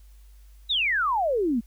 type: exponential sweep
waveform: sine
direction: down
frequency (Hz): 3951 to 213.7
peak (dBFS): -21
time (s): 0.69-1.61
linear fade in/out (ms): 20
effects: added 50 Hz sine -47 dBFS peak until 1.66 s + white hiss -64 dBFS RMS until 1.66 s